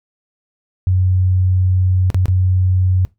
sine tone with dropouts, 92.4 Hz, F#2, 2 cents flat, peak -11 dBFS, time 0.87-3.05 s, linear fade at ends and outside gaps 0 ms, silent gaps 2.102-2.145 / 2.257-2.282 s, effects noise-tail reverb RT60 0.2 s tail -20 dB re dry

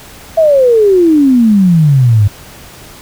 sine exponential sweep, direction down, 667 to 98.5 Hz, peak -4 dBFS, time 0.37-2.28 s, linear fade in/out 10 ms, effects pink hiss -34 dBFS RMS until 3.01 s

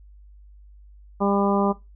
harmonic tone, 199.8 Hz, G3, 33 cents sharp, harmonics 1 / 2 / 3 / 4 / 5 / 6, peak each -22 / -25 / -27 / -28 / -29 / -30 dBFS, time 1.2-1.73 s, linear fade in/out 20 ms, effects noise-tail reverb RT60 0.2 s tail -17 dB re dry + added 50 Hz sine -45 dBFS peak until 1.95 s

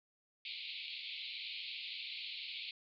white band-pass noise, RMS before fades -45 dBFS, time 0.45-2.71 s, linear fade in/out 2 ms, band 2200 to 4400 Hz, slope 96 dB/octave, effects none

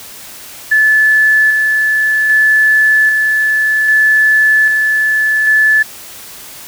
sine tone with tremolo, 1734 Hz, A6, 26 cents flat, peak -6 dBFS, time 0.71-5.83 s, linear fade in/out 10 ms, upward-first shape square, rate 0.63 Hz, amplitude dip 30%, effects white hiss -32 dBFS RMS until 6.67 s

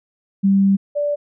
sine tone pair in turn, 196 / 583.6 Hz, G3 / D5, 0 / -11 cents, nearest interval octave + perfect fifth, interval 1889 cents, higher second, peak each -11 / -17 dBFS, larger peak first, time 0.43-0.77 / 0.95-1.16 s, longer first, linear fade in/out 20 ms, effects none

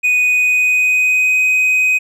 triangle tone with pitch glide, 2485 to 2511 Hz, D#7 to D#7, -3 to +15 cents, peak -9 dBFS, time 0.03-1.99 s, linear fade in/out 20 ms, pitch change +18 cents, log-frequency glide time 0.19-1.4 s, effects none

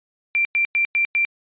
sine tone bursts, 2360 Hz, D7, 8 cents sharp, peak -16 dBFS, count 5, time 0.35-1.25 s, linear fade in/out 0 ms, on 100 ms, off 100 ms, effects resampled to 8000 Hz

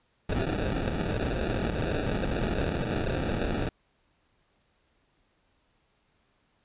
pink noise with sample-and-hold, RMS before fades -29 dBFS, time 0.29-3.69 s, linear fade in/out 5 ms, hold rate 1050 Hz, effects pink hiss -70 dBFS RMS until 6.64 s + resampled to 8000 Hz

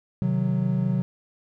triangle chord, C diminished, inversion none, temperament equal, 130.81 / 155.56 / 185 Hz, C3 / Eb3 / Gb3, 0 / 0 / 0 cents, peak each -23 / -27 / -22 dBFS, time 0.22-1.02 s, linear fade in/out 0 ms, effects none

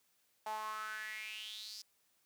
sawtooth tone with high-pass filter sweep, 215.4 Hz, A3, 37 cents flat, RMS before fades -44 dBFS, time 0.46-1.82 s, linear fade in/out 5 ms, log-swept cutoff 790 to 5200 Hz, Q 6.6, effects white hiss -75 dBFS RMS until 2.25 s + high-pass 80 Hz 12 dB/octave

